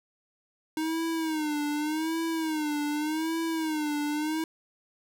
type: tone with vibrato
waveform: square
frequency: 311 Hz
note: D#4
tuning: 1 cent flat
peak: -28 dBFS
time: 0.77-4.44 s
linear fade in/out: 2 ms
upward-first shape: sine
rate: 0.85 Hz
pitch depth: 98 cents each way
effects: none